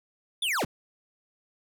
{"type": "linear sweep", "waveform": "square", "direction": "down", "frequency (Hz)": [3620, 50.6], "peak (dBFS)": -26, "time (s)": [0.42, 0.65], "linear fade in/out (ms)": 5, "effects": []}